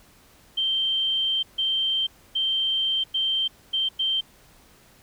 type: tone bursts at uneven times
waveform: sine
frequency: 3136 Hz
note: G7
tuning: in tune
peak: -21 dBFS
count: 6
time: 0.57-1.43 / 1.58-2.07 / 2.35-3.04 / 3.14-3.48 / 3.73-3.89 / 3.99-4.21 s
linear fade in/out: 10 ms
effects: pink hiss -55 dBFS RMS until 5.02 s